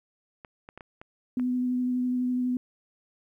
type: clicks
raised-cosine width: 0.5 ms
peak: -28 dBFS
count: 6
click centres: 0.448 / 0.689 / 0.776 / 0.808 / 1.015 / 1.397 s
type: tone with vibrato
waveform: sine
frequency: 250.1 Hz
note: B3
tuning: 22 cents sharp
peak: -24 dBFS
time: 1.37-2.57 s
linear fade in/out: 2 ms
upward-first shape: triangle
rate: 12 Hz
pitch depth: 15 cents each way
effects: 11-bit